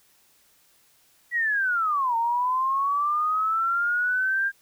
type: linear two-way sweep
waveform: sine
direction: down then up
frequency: 1952 to 910 to 1609 Hz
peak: -21 dBFS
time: 1.31-4.52 s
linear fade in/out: 50 ms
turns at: 2.16 s
effects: white hiss -61 dBFS RMS until 4.61 s